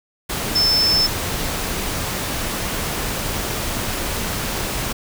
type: tone in noise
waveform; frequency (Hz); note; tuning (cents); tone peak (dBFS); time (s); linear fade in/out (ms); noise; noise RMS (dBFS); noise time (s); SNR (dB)
sine; 5274; E8; 0; -14; 0.55-1.07; 10; pink; -24; 0.29-4.93; +7
effects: none